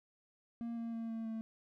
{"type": "tone with pitch steps", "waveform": "triangle", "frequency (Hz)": [233.1, 230.6, 228, 225.6, 223.1], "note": ["A#3", "A#3", "A#3", "A3", "A3"], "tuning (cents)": [0, -19, -38, 44, 24], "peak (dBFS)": -36, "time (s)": [0.61, 1.41], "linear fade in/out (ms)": 0, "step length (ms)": 160, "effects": []}